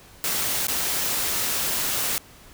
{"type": "noise with dropouts", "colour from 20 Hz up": "white", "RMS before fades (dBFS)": -25, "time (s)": [0.24, 2.18], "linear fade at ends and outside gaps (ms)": 0, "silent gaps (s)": [0.669, 0.683], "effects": ["pink hiss -49 dBFS RMS until 2.53 s"]}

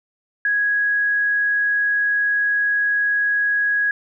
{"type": "tone", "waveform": "sine", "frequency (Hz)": 1661.2, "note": "G#6", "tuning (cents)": 0, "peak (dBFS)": -16, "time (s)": [0.45, 3.91], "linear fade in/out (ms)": 2, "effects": []}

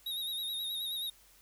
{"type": "tone with vibrato", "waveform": "square", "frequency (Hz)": 3763, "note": "A#7", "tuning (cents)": 16, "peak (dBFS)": -35, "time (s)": [0.06, 1.1], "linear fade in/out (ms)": 5, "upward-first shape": "sine", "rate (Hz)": 9.4, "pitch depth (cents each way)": 50, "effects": ["added 47 Hz sine -68 dBFS peak until 1.41 s", "white hiss -62 dBFS RMS until 1.41 s"]}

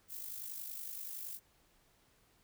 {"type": "noise with amplitude modulation", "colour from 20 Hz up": "violet", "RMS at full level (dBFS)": -42, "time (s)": [0.08, 1.4], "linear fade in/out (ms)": 50, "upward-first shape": "sine", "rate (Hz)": 50.7, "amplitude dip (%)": 55, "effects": ["pink hiss -70 dBFS RMS until 2.43 s"]}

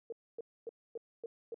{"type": "tone bursts", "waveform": "sine", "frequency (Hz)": 460.6, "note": "A#4", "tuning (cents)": -21, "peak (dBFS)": -38, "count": 6, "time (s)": [0.1, 1.544], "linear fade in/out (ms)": 2, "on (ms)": 24, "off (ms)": 260, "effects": []}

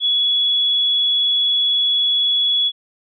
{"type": "tone", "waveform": "sine", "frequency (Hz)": 3381, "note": "G#7", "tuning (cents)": 30, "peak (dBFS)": -14, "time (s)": [0, 2.72], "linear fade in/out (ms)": 50, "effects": []}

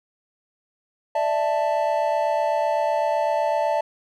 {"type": "chord", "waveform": "triangle", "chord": "D suspended second", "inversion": "none", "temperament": "equal with one note detuned", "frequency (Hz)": [591.4, 659.3, 880], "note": ["D5", "E5", "A5"], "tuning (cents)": [12, 0, 0], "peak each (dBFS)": -22, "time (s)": [1.15, 3.81], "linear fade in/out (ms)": 5, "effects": []}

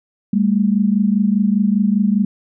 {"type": "tone pair together", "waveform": "sine", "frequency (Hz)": [199.3, 224.3], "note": ["G3", "A3"], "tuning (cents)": [29, 34], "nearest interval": "major second", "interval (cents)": 205, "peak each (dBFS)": [-14, -17], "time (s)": [0.33, 2.25], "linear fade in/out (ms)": 5, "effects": []}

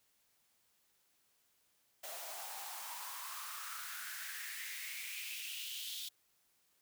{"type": "noise with high-pass filter sweep", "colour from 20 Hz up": "white", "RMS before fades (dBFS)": -45, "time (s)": [2.03, 6.09], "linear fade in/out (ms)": 10, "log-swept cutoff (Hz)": [630, 3600], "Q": 5.2, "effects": ["white hiss -75 dBFS RMS until 6.81 s"]}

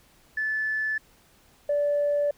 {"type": "tone pair in turn", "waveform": "sine", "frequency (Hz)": [1741, 581], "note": ["A6", "D5"], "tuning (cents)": [-19, -19], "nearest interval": "octave + perfect fifth", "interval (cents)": 1900, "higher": "first", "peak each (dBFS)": [-24, -20], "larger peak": "second", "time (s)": [[0.37, 0.98], [1.69, 2.31]], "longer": "second", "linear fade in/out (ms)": 5, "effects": ["tanh soft clip ceiling -18 dBFS", "pink hiss -59 dBFS RMS until 2.37 s"]}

